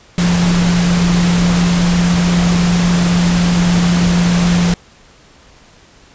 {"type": "tone in noise", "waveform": "sine", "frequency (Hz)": 174.7, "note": "F3", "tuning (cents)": 1, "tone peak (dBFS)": -10, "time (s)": [0.18, 4.74], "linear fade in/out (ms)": 2, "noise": "pink", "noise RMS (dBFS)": -19, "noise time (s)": [0.18, 4.74], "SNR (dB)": 6, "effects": ["pink hiss -45 dBFS RMS until 6.14 s", "resampled to 16000 Hz"]}